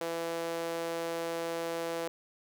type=tone with high-pass filter; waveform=sawtooth; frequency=166.9 Hz; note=E3; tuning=22 cents sharp; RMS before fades=-35 dBFS; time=0.01-2.08 s; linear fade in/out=0 ms; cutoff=470 Hz; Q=2.4; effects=none